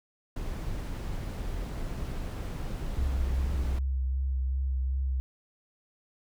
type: noise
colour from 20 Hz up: brown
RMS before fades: -34 dBFS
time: 0.36-3.79 s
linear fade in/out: 5 ms
type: tone with vibrato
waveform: sine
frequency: 65.7 Hz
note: C2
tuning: 8 cents sharp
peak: -26 dBFS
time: 2.98-5.2 s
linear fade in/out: 0 ms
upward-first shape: sine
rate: 2.6 Hz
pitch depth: 26 cents each way
effects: none